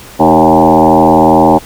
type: tone with frequency modulation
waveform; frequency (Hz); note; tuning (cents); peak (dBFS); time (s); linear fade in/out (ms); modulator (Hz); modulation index
sine; 553; C#5; -4; -3; 0.19-1.59; 20; 82.4; 4.4
effects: pink hiss -33 dBFS RMS until 1.65 s